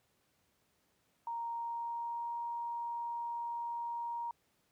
sine tone with pitch glide, 932.3 to 940.4 Hz, A#5 to A#5, 0 to +15 cents, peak -36 dBFS, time 1.27-4.31 s, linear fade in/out 2 ms, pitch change +15 cents, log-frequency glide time 1.51-2.37 s, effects pink hiss -75 dBFS RMS until 4.71 s + high-pass 80 Hz 12 dB/octave

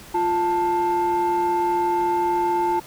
sine tone pair together, 349.2 / 883 Hz, F4 / A5, 0 / +6 cents, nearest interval octave + major third, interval 1606 cents, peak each -21 / -18 dBFS, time 0.14-2.8 s, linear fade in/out 10 ms, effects tanh soft clip ceiling -15 dBFS + pink hiss -43 dBFS RMS until 2.86 s

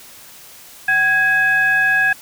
sine tone with frequency modulation, 1655 Hz, G#6, 6 cents flat, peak -12 dBFS, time 0.88-2.13 s, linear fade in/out 5 ms, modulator 895 Hz, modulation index 0.5, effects white hiss -41 dBFS RMS until 2.21 s

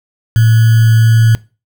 sine tone with sample-and-hold, 112.8 Hz, A2, 44 cents sharp, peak -5 dBFS, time 0.36-1.35 s, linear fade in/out 0 ms, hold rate 1575 Hz, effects noise-tail reverb RT60 0.3 s tail -21 dB re dry

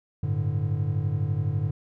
triangle chord, G suspended second, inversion none, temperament equal, 98 / 110 / 146.83 Hz, G2 / A2 / D3, 0 / 0 / 0 cents, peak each -26 dBFS, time 0.23-1.71 s, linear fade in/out 5 ms, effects none

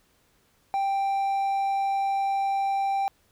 triangle tone, 786 Hz, G5, 4 cents sharp, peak -21 dBFS, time 0.74-3.08 s, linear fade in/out 0 ms, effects pink hiss -65 dBFS RMS until 3.31 s

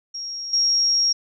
sine tone with level steps, 5588 Hz, F8, in tune, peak -28 / -16 dBFS, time 0.14-1.13 s, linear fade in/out 10 ms, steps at 0.53 s, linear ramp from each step 5 ms, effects none

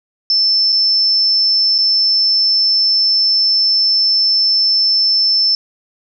sine tone with dropouts, 5300 Hz, E8, 9 cents sharp, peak -10 dBFS, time 0.3-5.55 s, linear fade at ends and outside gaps 1 ms, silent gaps 0.722-0.726 / 1.781-1.786 s, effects none

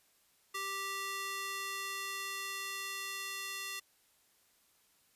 square tone with high-pass filter sweep, 391.5 Hz, G4, 2 cents flat, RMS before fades -40 dBFS, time 0.54-3.8 s, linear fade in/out 10 ms, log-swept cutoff 1200 to 2200 Hz, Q 0.91, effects white hiss -70 dBFS RMS until 5.15 s + resampled to 32000 Hz

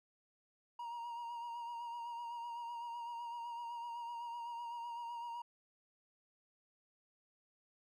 triangle tone with vibrato, 943 Hz, A#5, 20 cents sharp, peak -40 dBFS, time 0.79-5.42 s, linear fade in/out 5 ms, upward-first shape sine, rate 7.9 Hz, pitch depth 31 cents each way, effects none

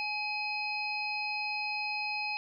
harmonic tone, 841 Hz, G#5, 22 cents sharp, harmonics 1 / 3 / 5 / 6, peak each -38 / -33 / -43 / -43 dBFS, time 0-2.37 s, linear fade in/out 0 ms, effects none

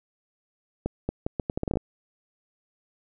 accelerating click train, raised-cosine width 2 ms, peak -13 dBFS, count 12, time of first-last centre 0.86-1.772 s, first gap 230 ms, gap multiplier 0.76, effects none

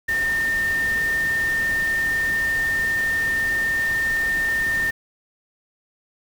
sine tone in noise, 1813 Hz, A#6, 49 cents flat, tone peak -19 dBFS, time 0.08-4.91 s, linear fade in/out 10 ms, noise pink, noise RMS -34 dBFS, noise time 0.08-4.91 s, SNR +12 dB, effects none

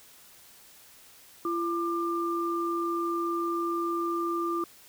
sine tone pair together, 340 / 1193.2 Hz, F4 / D6, -46 / +27 cents, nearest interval octave + minor seventh, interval 2173 cents, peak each -29 / -30 dBFS, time 1.45-4.64 s, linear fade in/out 2 ms, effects white hiss -54 dBFS RMS until 4.88 s

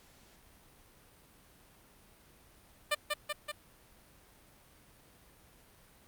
10% pulse tone with echo, 596 Hz, D5, 25 cents sharp, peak -19 dBFS, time 2.91-2.95 s, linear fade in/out 10 ms, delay 190 ms, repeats 3, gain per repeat -3 dB, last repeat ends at 3.52 s, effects pink hiss -61 dBFS RMS until 6.07 s + Opus 48 kbps

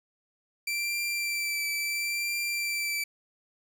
sawtooth tone with vibrato, 2344 Hz, D7, 4 cents flat, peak -25 dBFS, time 0.67-3.04 s, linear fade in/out 5 ms, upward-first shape triangle, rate 0.73 Hz, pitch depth 22 cents each way, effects 10-bit

